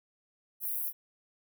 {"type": "high-pass noise", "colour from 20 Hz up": "white", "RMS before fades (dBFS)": -34, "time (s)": [0.6, 0.93], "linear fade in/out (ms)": 50, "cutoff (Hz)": 11000, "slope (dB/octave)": 48, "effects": []}